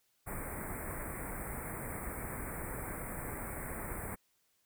pink band-stop noise, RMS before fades -41 dBFS, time 0.26-4.16 s, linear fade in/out 20 ms, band 2300 to 8000 Hz, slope 96 dB/octave, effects white hiss -75 dBFS RMS until 4.65 s

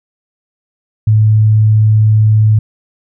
sine tone, 108.1 Hz, A2, 30 cents flat, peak -5 dBFS, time 1.07-2.59 s, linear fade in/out 5 ms, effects none

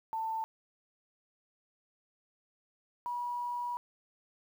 sine tone pair in turn, 891 / 968.3 Hz, A5 / B5, +22 / -34 cents, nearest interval minor second, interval 144 cents, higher second, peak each -32 / -33 dBFS, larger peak first, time 0.13-0.44 / 3.06-3.77 s, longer second, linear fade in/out 0 ms, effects 10-bit

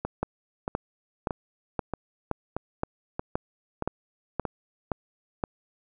two click trains, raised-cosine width 1 ms, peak -12 / -15 dBFS, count 11 / 8, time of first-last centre 0.23-5.438 / 0.05-4.453 s, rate 1.92 / 1.59 Hz, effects none

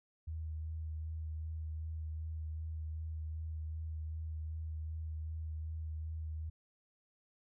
sine tone with vibrato, 79 Hz, D#2, 27 cents sharp, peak -38 dBFS, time 0.27-6.5 s, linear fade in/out 10 ms, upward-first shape sine, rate 2.6 Hz, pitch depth 18 cents each way, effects none

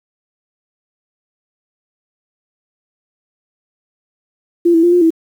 sine tone with pitch steps, 343.3 / 328.7 / 347.9 / 354.1 / 326.5 Hz, F4 / E4 / F4 / F4 / E4, -30 / -5 / -7 / +24 / -17 cents, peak -7 dBFS, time 4.65-5.105 s, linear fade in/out 10 ms, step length 91 ms, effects 7-bit

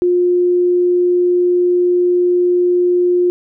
sine tone, 355.7 Hz, F4, 32 cents sharp, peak -10 dBFS, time 0.02-3.3 s, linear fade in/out 0 ms, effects none

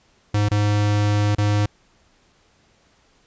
square tone with dropouts, 103.83 Hz, G#2, in tune, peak -17 dBFS, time 0.34-1.66 s, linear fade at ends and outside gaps 5 ms, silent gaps 0.487-0.513 / 1.351-1.382 s, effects pink hiss -59 dBFS RMS until 3.26 s + resampled to 16000 Hz

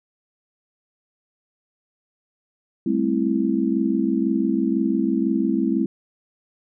sine chord, A minor seventh, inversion third, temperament just, 198 / 220 / 264 / 330 Hz, G3 / A3 / C4 / E4, +18 / 0 / +16 / +2 cents, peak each -25 / -24 / -23 / -23 dBFS, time 2.86-5.86 s, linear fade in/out 5 ms, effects none

